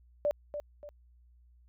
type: tone with echo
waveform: sine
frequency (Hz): 587.3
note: D5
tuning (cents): 0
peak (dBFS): -25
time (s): 0.25-0.31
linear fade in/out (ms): 0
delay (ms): 290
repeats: 2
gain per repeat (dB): -9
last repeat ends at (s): 0.89
effects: added 60 Hz sine -58 dBFS peak until 1.68 s